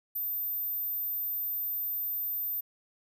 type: tone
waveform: sine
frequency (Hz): 13810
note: A9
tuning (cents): -34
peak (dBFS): -30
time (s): 0.15-2.61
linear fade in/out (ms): 10
effects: none